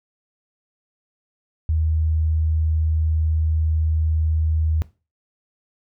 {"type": "tone", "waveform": "sine", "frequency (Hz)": 79, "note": "D#2", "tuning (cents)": 27, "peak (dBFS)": -17, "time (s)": [1.69, 4.82], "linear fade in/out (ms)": 0, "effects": ["noise-tail reverb RT60 0.3 s tail -18 dB re dry"]}